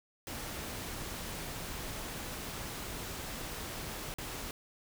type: noise with dropouts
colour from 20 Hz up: pink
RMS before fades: -41 dBFS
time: 0.27-4.51 s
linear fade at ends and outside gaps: 1 ms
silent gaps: 4.14-4.184 s
effects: none